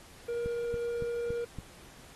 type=tone; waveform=triangle; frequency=473.1 Hz; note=A#4; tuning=26 cents sharp; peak=-29 dBFS; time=0.28-1.45 s; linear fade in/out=10 ms
type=click train; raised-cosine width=5 ms; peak=-26 dBFS; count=5; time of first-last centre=0.46-1.587 s; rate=3.55 Hz
effects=pink hiss -54 dBFS RMS until 2.15 s + AAC 32 kbps